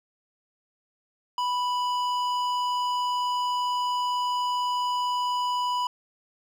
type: tone with hard clipping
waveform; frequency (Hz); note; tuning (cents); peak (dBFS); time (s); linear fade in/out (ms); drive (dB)
sine; 987.8; B5; 0; -26; 1.38-5.87; 2; 11
effects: none